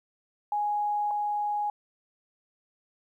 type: tone pair in turn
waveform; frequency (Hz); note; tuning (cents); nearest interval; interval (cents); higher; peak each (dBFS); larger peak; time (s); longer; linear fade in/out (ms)
sine; 830.6 / 830.6; G#5 / G#5; 0 / 0; unison; 0; neither; -25 / -26; first; 0.52-1.11 / 1.11-1.7; neither; 2
effects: 11-bit